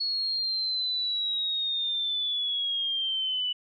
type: linear sweep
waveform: sine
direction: down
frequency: 4362 to 2960 Hz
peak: -26 dBFS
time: 0-3.53 s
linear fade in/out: 10 ms
effects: none